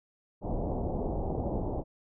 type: low-pass noise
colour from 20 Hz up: pink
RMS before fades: -32 dBFS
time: 0.41-1.84 s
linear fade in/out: 50 ms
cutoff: 850 Hz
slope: 48 dB/octave
effects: none